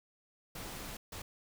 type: noise bursts at uneven times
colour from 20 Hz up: pink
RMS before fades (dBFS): -44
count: 2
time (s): 0.55-0.97 / 1.12-1.22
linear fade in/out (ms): 5
effects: none